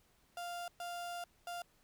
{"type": "tone bursts at uneven times", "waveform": "35% pulse", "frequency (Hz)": 698, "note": "F5", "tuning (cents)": -1, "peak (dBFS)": -39, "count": 3, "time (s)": [[0.37, 0.68], [0.8, 1.24], [1.47, 1.62]], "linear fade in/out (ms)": 2, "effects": ["pink hiss -71 dBFS RMS until 1.83 s"]}